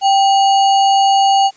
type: tone with sample-and-hold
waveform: sine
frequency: 784 Hz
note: G5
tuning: in tune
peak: -8 dBFS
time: 0.01-1.51 s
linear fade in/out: 50 ms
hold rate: 3675 Hz
effects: white hiss -48 dBFS RMS until 1.56 s + resampled to 16000 Hz